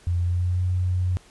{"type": "tone with pitch glide", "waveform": "sine", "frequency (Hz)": [87.31, 90.81], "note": ["F2", "F#2"], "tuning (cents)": [0, -32], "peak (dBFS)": -20, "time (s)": [0.07, 1.17], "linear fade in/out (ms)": 0, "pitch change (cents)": 68, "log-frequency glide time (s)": [0.19, 0.62], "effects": ["pink hiss -53 dBFS RMS until 1.3 s", "resampled to 24000 Hz"]}